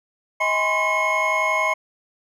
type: tone cluster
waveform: triangle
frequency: 633 / 827 / 1017 / 1068 / 2171 Hz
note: D#5 / G#5 / C6 / C6 / C#7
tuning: +30 / -8 / -50 / +35 / -37 cents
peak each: -23 / -29 / -22 / -26 / -20 dBFS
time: 0.4-1.74 s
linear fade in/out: 10 ms
effects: none